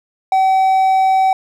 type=tone; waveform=triangle; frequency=763 Hz; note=G5; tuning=47 cents flat; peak=-8 dBFS; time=0.32-1.33 s; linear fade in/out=2 ms; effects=none